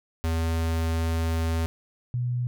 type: tone pair in turn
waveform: square / sine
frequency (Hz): 81.9 / 122.71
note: E2 / B2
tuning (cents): -11 / -11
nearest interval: perfect fifth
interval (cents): 700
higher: second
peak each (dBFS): -24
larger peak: neither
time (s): 0.24-1.66 / 2.14-2.47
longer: first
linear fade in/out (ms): 0
effects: none